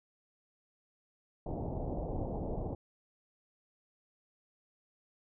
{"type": "low-pass noise", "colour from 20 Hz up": "pink", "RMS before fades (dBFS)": -37, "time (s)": [1.46, 2.75], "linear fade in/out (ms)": 5, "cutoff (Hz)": 820, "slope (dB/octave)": 48, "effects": []}